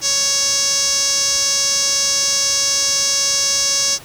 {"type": "tone with band-pass filter", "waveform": "sawtooth", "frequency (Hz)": 556, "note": "C#5", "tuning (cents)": 5, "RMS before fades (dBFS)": -17, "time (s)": [0.01, 3.99], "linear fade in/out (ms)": 50, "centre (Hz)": 5900, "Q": 5.9, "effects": ["pink hiss -39 dBFS RMS until 4.04 s", "high-pass 60 Hz 12 dB/octave"]}